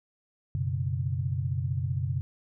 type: chord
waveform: sine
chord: F# suspended fourth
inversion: none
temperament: just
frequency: 92.5 / 123.33 / 138.75 Hz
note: F#2 / B2 / C#3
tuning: 0 / -2 / +2 cents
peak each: -31 dBFS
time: 0.55-2.21 s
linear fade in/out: 0 ms
effects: none